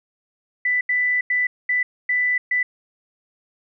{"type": "tone bursts at uneven times", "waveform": "sine", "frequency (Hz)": 1987, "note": "B6", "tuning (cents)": 10, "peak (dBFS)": -17, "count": 6, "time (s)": [[0.65, 0.81], [0.89, 1.21], [1.3, 1.47], [1.69, 1.83], [2.09, 2.38], [2.51, 2.63]], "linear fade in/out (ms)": 5, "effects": []}